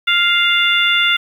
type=harmonic tone; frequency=698.5 Hz; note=F5; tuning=in tune; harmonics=2 / 3 / 4 / 5; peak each=-17 / -17 / -17 / -17 dBFS; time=0.07-1.17 s; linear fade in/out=10 ms; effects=7-bit